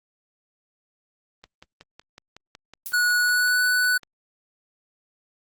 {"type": "click train", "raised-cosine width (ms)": 0.2, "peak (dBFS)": -26, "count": 15, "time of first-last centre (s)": [1.44, 4.033], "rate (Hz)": 5.4}
{"type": "noise with exponential decay", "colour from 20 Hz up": "violet", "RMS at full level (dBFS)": -29, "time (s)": [2.86, 3.05], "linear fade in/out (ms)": 0, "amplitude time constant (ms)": 40}
{"type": "tone with pitch glide", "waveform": "square", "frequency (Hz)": [1463, 1487.7], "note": ["F#6", "F#6"], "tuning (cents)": [-20, 9], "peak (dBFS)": -19, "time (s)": [2.93, 3.98], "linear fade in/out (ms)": 10, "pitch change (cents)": 29, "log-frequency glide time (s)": [3.18, 3.62]}
{"effects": ["Opus 24 kbps"]}